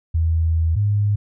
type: tone pair in turn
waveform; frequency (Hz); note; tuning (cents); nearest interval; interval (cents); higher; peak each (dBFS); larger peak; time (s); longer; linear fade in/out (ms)
sine; 81.5 / 103.16; E2 / G#2; -19 / -11; major third; 408; second; -15; neither; 0.14-0.76 / 0.76-1.16; first; 10
effects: none